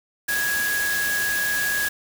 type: tone in noise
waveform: sine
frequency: 1660 Hz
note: G#6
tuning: 1 cent flat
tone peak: -22 dBFS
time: 0.28-1.89 s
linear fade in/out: 10 ms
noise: white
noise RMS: -28 dBFS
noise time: 0.28-1.89 s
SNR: +3 dB
effects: none